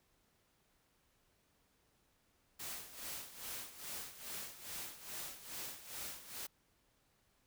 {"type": "noise with tremolo", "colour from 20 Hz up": "white", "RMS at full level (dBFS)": -44, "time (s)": [2.59, 6.47], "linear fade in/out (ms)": 10, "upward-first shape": "sine", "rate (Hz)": 2.4, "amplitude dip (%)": 75, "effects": ["pink hiss -75 dBFS RMS until 7.46 s"]}